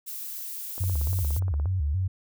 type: noise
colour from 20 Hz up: violet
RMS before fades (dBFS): -36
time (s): 0.06-1.4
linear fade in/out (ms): 20
type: click train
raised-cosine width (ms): 1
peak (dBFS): -28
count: 16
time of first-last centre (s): 0.78-1.657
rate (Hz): 17.1
type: tone with vibrato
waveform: sine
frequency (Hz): 82.41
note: E2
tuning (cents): 0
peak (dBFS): -23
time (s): 0.8-2.08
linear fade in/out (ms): 10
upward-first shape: square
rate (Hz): 3.5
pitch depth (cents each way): 220
effects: none